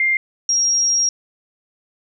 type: tone pair in turn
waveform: sine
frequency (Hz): 2106 / 5622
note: C7 / F8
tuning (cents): +11 / +11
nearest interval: octave + perfect fourth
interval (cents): 1700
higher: second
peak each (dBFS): -14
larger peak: neither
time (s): 0-0.17 / 0.49-1.09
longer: second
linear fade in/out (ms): 2
effects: none